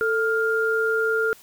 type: tone pair together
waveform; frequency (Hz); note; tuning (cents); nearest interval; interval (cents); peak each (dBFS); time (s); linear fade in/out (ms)
sine; 444.3 / 1404; A4 / F6; +17 / +9; octave + minor sixth; 1992; -22; 0.01-1.33; 0
effects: white hiss -50 dBFS RMS until 1.42 s